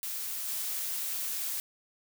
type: noise with level steps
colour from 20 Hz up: blue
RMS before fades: -36 / -34 dBFS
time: 0.03-1.6 s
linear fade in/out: 0 ms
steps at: 0.48 s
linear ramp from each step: 2 ms
effects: none